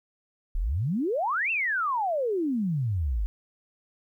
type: exponential two-way sweep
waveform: sine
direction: up then down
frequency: 32.7 to 2759 to 46.37 Hz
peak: -24 dBFS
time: 0.55-3.26 s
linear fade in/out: 0 ms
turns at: 1.51 s
effects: 11-bit